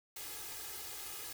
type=noise with comb filter; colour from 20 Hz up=white; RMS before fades=-45 dBFS; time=0.16-1.33 s; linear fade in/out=5 ms; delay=2.4 ms; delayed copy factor=+1; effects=none